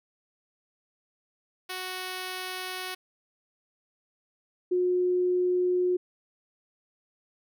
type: tone pair in turn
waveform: 5% pulse / sine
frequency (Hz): 370 / 361.1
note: F#4 / F#4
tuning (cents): 0 / -42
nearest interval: unison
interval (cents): 42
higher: first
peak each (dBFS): -22 / -22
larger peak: neither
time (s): 1.69-2.95 / 4.71-5.97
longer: neither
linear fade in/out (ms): 10
effects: none